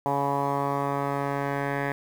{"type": "tone with low-pass filter sweep", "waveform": "10% pulse", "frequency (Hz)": 140.6, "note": "C#3", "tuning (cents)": 25, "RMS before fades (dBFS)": -27, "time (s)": [0.06, 1.92], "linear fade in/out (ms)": 0, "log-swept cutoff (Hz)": [930, 1700], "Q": 4.4, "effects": ["8-bit"]}